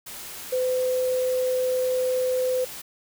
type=tone in noise; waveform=sine; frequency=509 Hz; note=C5; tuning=48 cents flat; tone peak=-21 dBFS; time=0.52-2.65 s; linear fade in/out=10 ms; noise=white; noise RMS=-38 dBFS; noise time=0.06-2.82 s; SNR=+14 dB; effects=none